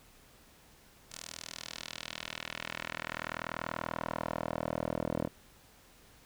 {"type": "tone with band-pass filter sweep", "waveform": "10% pulse", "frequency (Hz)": 40.4, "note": "E1", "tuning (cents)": -34, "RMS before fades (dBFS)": -39, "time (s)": [1.09, 5.3], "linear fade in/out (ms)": 50, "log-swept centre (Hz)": [7000, 430], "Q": 1.3, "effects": ["pink hiss -60 dBFS RMS until 6.25 s"]}